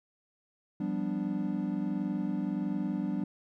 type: chord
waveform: triangle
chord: G dominant seventh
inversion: third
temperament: equal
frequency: 174.61 / 196 / 246.9 / 293.7 Hz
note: F3 / G3 / B3 / D4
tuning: 0 / 0 / 0 / 0 cents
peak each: -36 / -31 / -35 / -33 dBFS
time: 0.8-3.24 s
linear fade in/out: 5 ms
effects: none